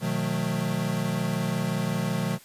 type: chord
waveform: square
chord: B dominant seventh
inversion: none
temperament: equal with one note detuned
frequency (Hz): 123.47 / 155.56 / 181.09 / 220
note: B2 / D#3 / F#3 / A3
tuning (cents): 0 / 0 / -37 / 0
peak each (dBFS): -33 / -31 / -30 / -33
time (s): 0-2.39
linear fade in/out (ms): 50
effects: white hiss -52 dBFS RMS until 2.44 s + resampled to 32000 Hz